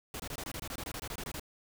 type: noise bursts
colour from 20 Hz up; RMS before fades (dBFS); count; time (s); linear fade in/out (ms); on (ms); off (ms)
pink; -40; 16; 0.14-1.397; 2; 57; 23
effects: none